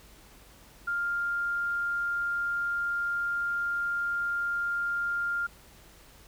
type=tone; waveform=sine; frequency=1400 Hz; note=F6; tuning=4 cents sharp; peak=-27 dBFS; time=0.87-5.47 s; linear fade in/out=10 ms; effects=added 50 Hz sine -58 dBFS peak until 6.27 s + pink hiss -55 dBFS RMS until 6.27 s